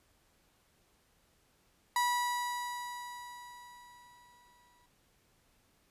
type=tone with exponential decay; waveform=35% pulse; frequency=974 Hz; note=B5; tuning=24 cents flat; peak=-25 dBFS; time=1.96-4.86 s; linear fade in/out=2 ms; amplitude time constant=630 ms; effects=pink hiss -70 dBFS RMS until 5.9 s + resampled to 32000 Hz